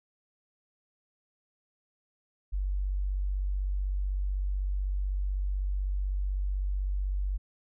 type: tone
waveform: sine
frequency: 47.97 Hz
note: G1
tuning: 37 cents flat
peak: -27 dBFS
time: 2.52-7.38 s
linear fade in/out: 20 ms
effects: none